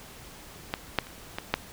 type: clicks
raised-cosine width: 0.3 ms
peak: -11 / -6 / -28 / -15 / -6 dBFS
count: 5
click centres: 0.739 / 0.987 / 1.069 / 1.385 / 1.54 s
effects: pink hiss -47 dBFS RMS until 1.72 s